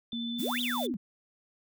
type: tone with vibrato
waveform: sine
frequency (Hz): 3520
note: A7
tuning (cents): 0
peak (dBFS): -37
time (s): 0.12-0.87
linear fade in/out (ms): 2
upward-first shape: sine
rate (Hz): 13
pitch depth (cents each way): 11
type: tone with pitch glide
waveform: sine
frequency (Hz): 233.8 to 243.6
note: A#3 to B3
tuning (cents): +5 to -24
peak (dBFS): -33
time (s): 0.13-0.94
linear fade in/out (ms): 0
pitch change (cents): +71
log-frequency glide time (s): 0.3-0.44
type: noise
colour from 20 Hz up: blue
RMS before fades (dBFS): -41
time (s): 0.38-0.87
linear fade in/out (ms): 20
type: exponential two-way sweep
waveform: sine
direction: up then down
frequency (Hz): 176.5 to 3951 to 176.5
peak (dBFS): -31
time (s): 0.39-0.97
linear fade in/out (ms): 10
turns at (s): 0.61
effects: none